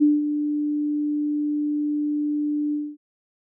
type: tone with ADSR envelope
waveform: sine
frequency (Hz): 296.3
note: D4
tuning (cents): +15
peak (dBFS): -12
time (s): 0-2.97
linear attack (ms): 25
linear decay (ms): 190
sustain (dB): -9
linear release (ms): 240
effects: none